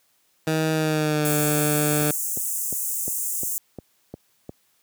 15% pulse tone with pitch glide, 158 to 149.39 Hz, D#3 to D3, +27 to +30 cents, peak -14 dBFS, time 0.47-2.11 s, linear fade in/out 2 ms, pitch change -97 cents, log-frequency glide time 0.72-1.31 s
pink high-pass noise, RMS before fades -27 dBFS, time 1.25-3.58 s, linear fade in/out 0 ms, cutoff 6900 Hz, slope 48 dB/octave
click train, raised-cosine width 2 ms, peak -20 dBFS, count 8, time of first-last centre 2.02-4.493 s, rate 2.83 Hz
effects white hiss -65 dBFS RMS until 4.82 s + high-pass 80 Hz 12 dB/octave

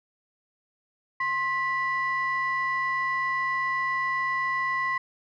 sine tone pair together, 1058.4 / 1966 Hz, C6 / B6, +20 / -8 cents, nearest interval major seventh, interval 1072 cents, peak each -26 dBFS, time 1.2-4.98 s, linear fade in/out 5 ms, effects tanh soft clip ceiling -19 dBFS

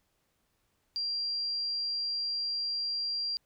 sine tone, 4750 Hz, D8, 19 cents sharp, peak -30 dBFS, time 0.96-3.37 s, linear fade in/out 0 ms, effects pink hiss -75 dBFS RMS until 3.45 s

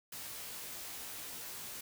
white noise with comb filter, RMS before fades -45 dBFS, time 0.12-1.81 s, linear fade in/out 5 ms, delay 17 ms, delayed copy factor +1, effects none

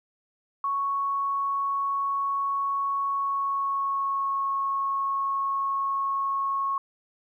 sine tone with pitch glide, 1108.7 to 1097.2 Hz, C#6 to C#6, 0 to -18 cents, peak -24 dBFS, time 0.64-6.78 s, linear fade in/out 2 ms, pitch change -18 cents, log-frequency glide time 3.08-4.46 s, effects 11-bit

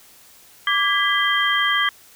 sine tone cluster, 1168 / 1639 / 1993 / 3173 Hz, D6 / G#6 / B6 / G7, -10 / -23 / +15 / +20 cents, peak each -22 dBFS, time 0.67-1.89 s, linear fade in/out 2 ms, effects white hiss -49 dBFS RMS until 2.15 s

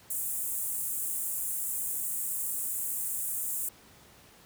pink high-pass noise, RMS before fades -33 dBFS, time 0.1-3.69 s, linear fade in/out 5 ms, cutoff 7800 Hz, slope 48 dB/octave, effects pink hiss -56 dBFS RMS until 4.45 s + high-pass 60 Hz 12 dB/octave

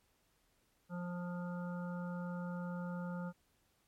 harmonic tone, 176.5 Hz, F3, 19 cents sharp, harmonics 1 / 3 / 5 / 7 / 8, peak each -39 / -48 / -52 / -54 / -53 dBFS, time 0.89-3.33 s, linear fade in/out 50 ms, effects pink hiss -75 dBFS RMS until 3.87 s + MP3 64 kbps

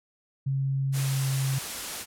sine tone with pitch glide, 135.8 to 134.47 Hz, C#3 to C3, -35 to +48 cents, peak -24 dBFS, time 0.46-1.59 s, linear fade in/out 10 ms, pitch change -17 cents, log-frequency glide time 1.02-1.28 s
white noise, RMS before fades -34 dBFS, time 0.92-2.06 s, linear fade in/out 50 ms
effects low-pass 12000 Hz 12 dB/octave

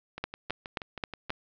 two click trains, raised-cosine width 0.3 ms, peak -14 / -22 dBFS, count 5 / 8, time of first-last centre 0.24-1.304 / 0.18-1.296 s, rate 3.76 / 6.27 Hz, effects low-pass 5000 Hz 12 dB/octave

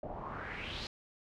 pink noise with low-pass filter sweep, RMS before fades -42 dBFS, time 0.03-0.87 s, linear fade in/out 2 ms, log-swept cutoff 610 to 4600 Hz, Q 4, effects none

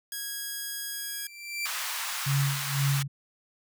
5% pulse tone, 1650 Hz, G#6, 12 cents flat, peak -22 dBFS, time 0.12-1.27 s, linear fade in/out 2 ms
sawtooth tone with exponential growth, 2349 Hz, D7, in tune, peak -24 dBFS, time 0.92-1.66 s, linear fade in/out 2 ms, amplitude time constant 160 ms
pink high-pass noise, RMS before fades -33 dBFS, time 1.65-3.03 s, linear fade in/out 10 ms, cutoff 1000 Hz, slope 24 dB/octave
sine tone with tremolo, 139.1 Hz, C#3, 6 cents sharp, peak -22 dBFS, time 2.26-3.08 s, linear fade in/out 10 ms, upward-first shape sine, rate 2 Hz, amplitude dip 85%
effects none

